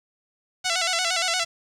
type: tone with vibrato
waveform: 5% pulse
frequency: 705 Hz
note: F5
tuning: 16 cents sharp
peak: -9 dBFS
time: 0.64-1.45 s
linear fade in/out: 20 ms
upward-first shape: square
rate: 8.6 Hz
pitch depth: 79 cents each way
effects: low-pass 7000 Hz 12 dB/octave + 8-bit